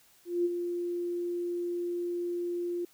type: tone with ADSR envelope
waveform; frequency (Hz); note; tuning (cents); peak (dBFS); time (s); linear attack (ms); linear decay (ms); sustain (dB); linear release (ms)
sine; 349.2; F4; 0; -23; 0.25-2.85; 200; 32; -7; 4
effects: white hiss -62 dBFS RMS until 2.93 s